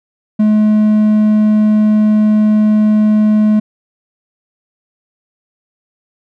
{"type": "tone", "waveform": "triangle", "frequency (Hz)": 213.2, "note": "G#3", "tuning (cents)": 46, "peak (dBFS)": -5, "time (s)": [0.39, 3.6], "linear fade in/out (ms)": 10, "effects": []}